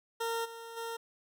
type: tone with level steps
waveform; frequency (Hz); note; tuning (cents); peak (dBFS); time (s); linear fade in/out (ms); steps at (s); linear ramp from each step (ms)
20% pulse; 459.6; A#4; -25; -27 / -39 / -32; 0.2-0.97; 10; 0.44 / 0.76; 20
effects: none